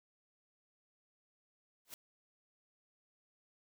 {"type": "noise with exponential growth", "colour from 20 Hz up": "white", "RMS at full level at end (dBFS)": -43, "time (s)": [1.85, 1.94], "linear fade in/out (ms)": 1, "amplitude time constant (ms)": 19, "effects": []}